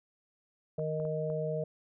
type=harmonic tone; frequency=155.56 Hz; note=D#3; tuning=in tune; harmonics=1 / 3 / 4; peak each=-35 / -35 / -35 dBFS; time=0.78-1.64 s; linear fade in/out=5 ms
type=clicks; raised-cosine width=1 ms; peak=-35 dBFS; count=4; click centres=0.794 / 1 / 1.052 / 1.301 s
effects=none